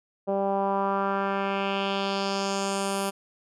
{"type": "tone with low-pass filter sweep", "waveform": "10% pulse", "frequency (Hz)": 196.6, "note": "G3", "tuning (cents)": 5, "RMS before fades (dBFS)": -27, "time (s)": [0.27, 3.11], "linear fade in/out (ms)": 20, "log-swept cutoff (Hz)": [600, 12000], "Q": 2.2, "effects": []}